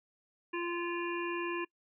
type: harmonic tone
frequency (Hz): 345.7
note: F4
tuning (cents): -18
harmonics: 1 / 3 / 5 / 7 / 8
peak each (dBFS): -35 / -40 / -42 / -43 / -44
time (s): 0.53-1.65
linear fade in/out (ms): 10
effects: noise-tail reverb RT60 0.1 s tail -23 dB re dry